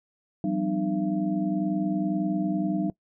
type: tone cluster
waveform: sine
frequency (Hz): 172 / 192.3 / 254.2 / 304.1 / 678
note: F3 / G3 / C4 / D#4 / E5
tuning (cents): -26 / -33 / -50 / -40 / +49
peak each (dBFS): -34 / -27 / -36 / -27 / -36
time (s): 0.44-2.9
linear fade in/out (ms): 2
effects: noise-tail reverb RT60 0.1 s tail -21 dB re dry

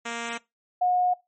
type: tone pair in turn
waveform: 5% pulse / sine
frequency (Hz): 233.5 / 723.5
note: A#3 / F#5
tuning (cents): +3 / -39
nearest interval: octave + minor sixth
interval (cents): 1958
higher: second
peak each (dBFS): -19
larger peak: neither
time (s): 0.05-0.38 / 0.81-1.14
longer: neither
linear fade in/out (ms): 10
effects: noise-tail reverb RT60 0.2 s tail -21 dB re dry + MP3 32 kbps

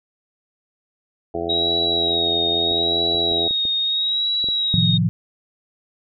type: harmonic tone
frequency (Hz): 84.7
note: E2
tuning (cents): +48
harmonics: 1 / 2 / 3 / 4 / 5 / 6 / 7 / 8 / 9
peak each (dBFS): -36 / -37 / -37 / -28 / -27 / -37 / -36 / -28 / -34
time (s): 1.34-3.48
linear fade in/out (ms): 5
type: tone with vibrato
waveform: sine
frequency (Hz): 3806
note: A#7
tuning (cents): +35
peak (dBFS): -18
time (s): 1.49-4.98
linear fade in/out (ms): 10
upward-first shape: sine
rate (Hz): 0.78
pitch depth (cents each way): 45
type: clicks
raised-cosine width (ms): 2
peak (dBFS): -21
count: 7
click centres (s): 2.714 / 3.149 / 3.317 / 3.509 / 3.653 / 4.442 / 4.487
type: chord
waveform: sine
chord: F dominant seventh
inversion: first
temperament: equal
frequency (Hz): 110 / 130.81 / 155.56 / 174.61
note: A2 / C3 / Eb3 / F3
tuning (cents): 0 / 0 / 0 / 0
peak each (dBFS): -21 / -24 / -22 / -19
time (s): 4.74-5.09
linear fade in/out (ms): 0
effects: none

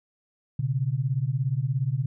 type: beating tone pair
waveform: sine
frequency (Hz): 123.47 / 140.47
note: B2 / C#3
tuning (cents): 0 / +23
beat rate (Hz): 17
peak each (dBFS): -26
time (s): 0.59-2.06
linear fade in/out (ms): 5
effects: none

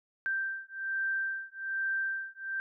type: beating tone pair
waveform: sine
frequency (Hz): 1568 / 1569.2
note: G6 / G6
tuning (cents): 0 / +1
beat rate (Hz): 1.2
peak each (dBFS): -34 / -34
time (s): 0.26-2.6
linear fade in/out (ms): 0
effects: none

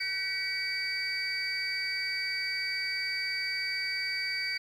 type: tone cluster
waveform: sine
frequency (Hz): 1520 / 1933 / 2262 / 4626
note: F#6 / B6 / C#7 / D8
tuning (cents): +46 / -38 / +34 / -27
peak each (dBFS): -40 / -37 / -32 / -33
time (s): 0-4.58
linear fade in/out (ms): 10
effects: tanh soft clip ceiling -24 dBFS + 10-bit

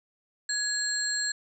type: tone cluster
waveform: sine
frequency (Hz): 1675 / 4214 / 7560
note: G#6 / C8 / A#8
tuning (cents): +14 / +12 / +23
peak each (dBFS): -31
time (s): 0.49-1.32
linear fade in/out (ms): 5
effects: none

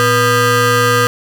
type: ring-modulated tone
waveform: 25% pulse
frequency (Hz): 370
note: F#4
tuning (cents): 0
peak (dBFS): -3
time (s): 0-1.07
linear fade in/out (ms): 0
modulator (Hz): 855
effects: none

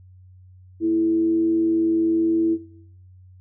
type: tone with frequency modulation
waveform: sine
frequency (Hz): 329.6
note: E4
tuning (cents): 0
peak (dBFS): -17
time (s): 0.8-2.58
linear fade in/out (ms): 50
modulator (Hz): 98.9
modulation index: 0.25
effects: noise-tail reverb RT60 0.7 s tail -17 dB re dry + added 92 Hz sine -45 dBFS peak until 3.4 s

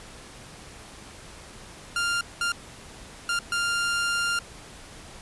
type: tone bursts at uneven times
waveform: sawtooth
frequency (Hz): 1396.9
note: F6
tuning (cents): 0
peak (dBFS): -20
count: 4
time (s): 1.96-2.21 / 2.41-2.52 / 3.29-3.39 / 3.52-4.39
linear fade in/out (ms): 2
effects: pink hiss -45 dBFS RMS until 5.21 s + resampled to 24000 Hz

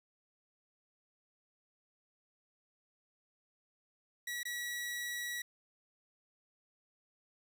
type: tone with dropouts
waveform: sawtooth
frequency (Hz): 1931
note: B6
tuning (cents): -39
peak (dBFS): -34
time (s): 4.27-5.42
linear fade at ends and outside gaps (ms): 5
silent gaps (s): 4.432-4.452
effects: none

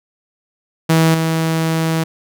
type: tone with level steps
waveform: sawtooth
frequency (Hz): 162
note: E3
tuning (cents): -30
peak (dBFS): -6 / -11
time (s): 0.89-2.04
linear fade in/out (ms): 10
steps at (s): 1.14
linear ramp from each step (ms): 5
effects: none

